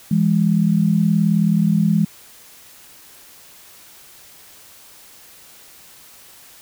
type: tone pair together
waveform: sine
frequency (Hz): 166.9 / 205.8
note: E3 / G#3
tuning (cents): +22 / -16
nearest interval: major third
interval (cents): 362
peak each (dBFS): -16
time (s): 0.11-2.05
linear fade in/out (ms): 5
effects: white hiss -45 dBFS RMS until 6.61 s